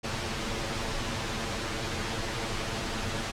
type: noise with comb filter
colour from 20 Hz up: pink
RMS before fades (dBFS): -32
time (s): 0.03-3.32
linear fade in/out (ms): 20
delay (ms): 8.9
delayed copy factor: +0.7
effects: low-pass 6000 Hz 12 dB/octave